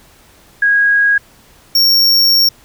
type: tone pair in turn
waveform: sine / square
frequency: 1645 / 5518 Hz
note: G#6 / F8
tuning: -17 / -22 cents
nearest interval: octave + major sixth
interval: 2095 cents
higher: second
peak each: -8 dBFS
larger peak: neither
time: 0.62-1.18 / 1.75-2.49 s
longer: second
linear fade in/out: 5 ms
effects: pink hiss -46 dBFS RMS until 2.64 s